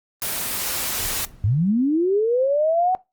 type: noise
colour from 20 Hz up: white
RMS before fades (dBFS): -25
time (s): 0.22-1.25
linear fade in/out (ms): 0
type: noise with exponential decay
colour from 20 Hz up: brown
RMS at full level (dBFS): -34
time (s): 0.99-2.28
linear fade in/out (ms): 5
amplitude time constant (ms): 280
type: linear sweep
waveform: sine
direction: up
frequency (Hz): 91.7 to 754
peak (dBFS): -16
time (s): 1.44-2.95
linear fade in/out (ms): 0
effects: noise-tail reverb RT60 0.2 s tail -19 dB re dry + Opus 24 kbps